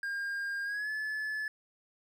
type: tone with pitch glide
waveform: triangle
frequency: 1610 to 1725.6 Hz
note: G6 to A6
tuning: +46 to -34 cents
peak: -31 dBFS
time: 0.03-1.48 s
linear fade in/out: 2 ms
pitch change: +120 cents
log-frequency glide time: 0.64-0.9 s
effects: none